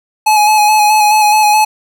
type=tone with vibrato; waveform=square; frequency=848 Hz; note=G#5; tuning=36 cents sharp; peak=-7 dBFS; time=0.26-1.65 s; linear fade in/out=10 ms; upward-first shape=square; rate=4.7 Hz; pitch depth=21 cents each way; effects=none